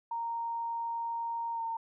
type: tone with pitch glide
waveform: sine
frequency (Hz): 928 to 913.1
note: A#5 to A#5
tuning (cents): -8 to -36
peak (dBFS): -32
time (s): 0.11-1.77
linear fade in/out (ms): 5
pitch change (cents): -28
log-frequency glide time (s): 1.53-1.62
effects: none